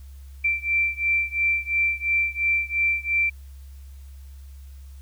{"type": "beating tone pair", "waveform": "sine", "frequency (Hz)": [2346, 2348.9], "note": ["D7", "D7"], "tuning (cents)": [-2, 0], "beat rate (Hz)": 2.9, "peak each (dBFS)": [-23, -24], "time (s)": [0.44, 3.3], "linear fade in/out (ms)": 10, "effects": ["added 68 Hz sine -39 dBFS peak until 5.01 s", "white hiss -59 dBFS RMS until 5.01 s"]}